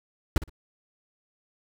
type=noise with echo; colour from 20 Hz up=brown; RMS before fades=-19 dBFS; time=0.36-0.38 s; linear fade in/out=2 ms; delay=58 ms; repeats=2; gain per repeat=-14 dB; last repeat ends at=0.496 s; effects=none